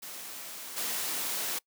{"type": "noise with level steps", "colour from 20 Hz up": "white", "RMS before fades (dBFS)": [-42, -33], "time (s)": [0.02, 1.59], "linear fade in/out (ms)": 10, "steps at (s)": 0.76, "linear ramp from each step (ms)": 20, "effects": ["noise-tail reverb RT60 0.1 s tail -24 dB re dry", "high-pass 200 Hz 12 dB/octave"]}